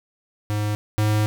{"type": "tone pair in turn", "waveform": "square", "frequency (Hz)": [105, 106.4], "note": ["G#2", "G#2"], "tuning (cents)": [19, 42], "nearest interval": "unison", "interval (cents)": 23, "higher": "second", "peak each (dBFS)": [-22, -18], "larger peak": "second", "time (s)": [[0.5, 0.75], [0.98, 1.26]], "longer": "second", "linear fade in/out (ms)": 0, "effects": []}